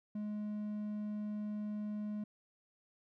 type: tone with hard clipping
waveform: triangle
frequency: 210 Hz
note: G#3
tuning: 19 cents sharp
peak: -38 dBFS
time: 0.15-2.24 s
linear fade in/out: 5 ms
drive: 6 dB
effects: none